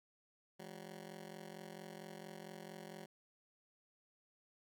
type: ring-modulated tone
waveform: 15% pulse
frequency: 187.7 Hz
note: F#3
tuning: 25 cents sharp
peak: -40 dBFS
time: 0.59-3.06 s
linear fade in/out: 10 ms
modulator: 22.2 Hz
effects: none